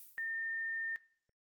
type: noise with exponential decay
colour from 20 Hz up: violet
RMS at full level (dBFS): -50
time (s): 0-0.43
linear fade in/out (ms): 2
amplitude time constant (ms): 93
type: tone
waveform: sine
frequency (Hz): 1813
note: A#6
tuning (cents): -49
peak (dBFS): -36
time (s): 0.18-0.96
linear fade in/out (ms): 0
effects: noise-tail reverb RT60 0.5 s tail -20 dB re dry + Opus 24 kbps